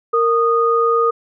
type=tone pair together; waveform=sine; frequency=462.3 / 1234.2 Hz; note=A#4 / D#6; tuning=-14 / -14 cents; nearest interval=octave + perfect fourth; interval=1700 cents; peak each=-15 dBFS; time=0.13-1.11 s; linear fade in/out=10 ms; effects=none